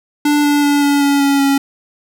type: tone with pitch steps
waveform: square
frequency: 293.7 / 290.8 / 288 / 285.2 / 282.4 / 279.6 / 276.9 Hz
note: D4 / D4 / D4 / C#4 / C#4 / C#4 / C#4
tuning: 0 / -17 / -34 / +49 / +32 / +15 / -2 cents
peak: -11 dBFS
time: 0.25-1.58 s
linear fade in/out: 5 ms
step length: 190 ms
effects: none